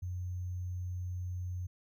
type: tone with sample-and-hold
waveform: sine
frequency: 90 Hz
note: F#2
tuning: 47 cents flat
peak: -35 dBFS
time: 0.02-1.67 s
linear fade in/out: 10 ms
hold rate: 6300 Hz
effects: none